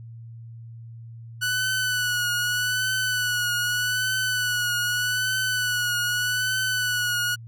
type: tone with vibrato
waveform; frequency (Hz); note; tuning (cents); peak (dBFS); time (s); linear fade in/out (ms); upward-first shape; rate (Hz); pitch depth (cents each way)
sawtooth; 1480; F#6; 0; -19; 1.41-7.36; 20; triangle; 0.82; 49
effects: added 115 Hz sine -38 dBFS peak until 7.47 s